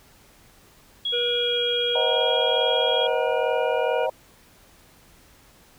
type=tone with pitch glide; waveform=sine; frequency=3322 to 3295 Hz; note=G#7 to G#7; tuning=0 to -14 cents; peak=-23 dBFS; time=1.05-3.07 s; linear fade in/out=5 ms; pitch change=-14 cents; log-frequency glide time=1.33-1.68 s
type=harmonic tone; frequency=481 Hz; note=B4; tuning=46 cents flat; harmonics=1 / 3 / 5 / 6; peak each=-25 / -34 / -36 / -39 dBFS; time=1.12-4.07 s; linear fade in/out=20 ms
type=chord; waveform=sine; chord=C half-diminished seventh; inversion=none; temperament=just; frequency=523.3 / 627.9 / 753.5 / 941.9 Hz; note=C5 / Eb5 / Gb5 / Bb5; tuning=0 / +16 / +31 / +18 cents; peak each=-26 / -26 / -30 / -30 dBFS; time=1.95-4.1 s; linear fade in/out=5 ms
effects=pink hiss -54 dBFS RMS until 5.78 s